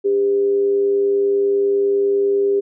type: tone with amplitude modulation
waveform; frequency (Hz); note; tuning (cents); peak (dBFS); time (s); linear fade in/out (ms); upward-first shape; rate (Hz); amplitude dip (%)
sine; 400; G4; +35; -12; 0.04-2.61; 20; sine; 110; 35
effects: none